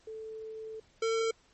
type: tone pair in turn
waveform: sine / square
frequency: 440 / 451.1 Hz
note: A4 / A4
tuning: 0 / +43 cents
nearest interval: unison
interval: 43 cents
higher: second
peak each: -39 / -28 dBFS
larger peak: second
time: 0.07-0.8 / 1.02-1.31 s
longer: first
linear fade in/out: 5 ms
effects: pink hiss -65 dBFS RMS until 1.53 s + MP3 32 kbps